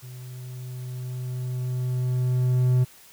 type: tone with level ramp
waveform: triangle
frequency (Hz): 126.1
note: B2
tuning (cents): +36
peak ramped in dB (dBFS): -36 to -14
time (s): 0.02-2.85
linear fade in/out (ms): 20
effects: white hiss -51 dBFS RMS until 3.12 s